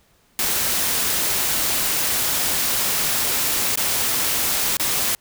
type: noise with dropouts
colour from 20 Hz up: white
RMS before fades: -21 dBFS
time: 0.39-5.15 s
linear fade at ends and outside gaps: 1 ms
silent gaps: 3.757-3.774 / 4.77-4.797 s
effects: pink hiss -59 dBFS RMS until 5.2 s